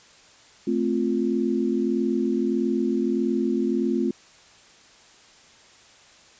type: chord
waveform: sine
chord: F major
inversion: first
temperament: equal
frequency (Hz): 220 / 261.6 / 349.2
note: A3 / C4 / F4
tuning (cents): 0 / 0 / 0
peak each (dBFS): -25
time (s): 0.67-4.11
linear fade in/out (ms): 5
effects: white hiss -52 dBFS RMS until 6.39 s + resampled to 16000 Hz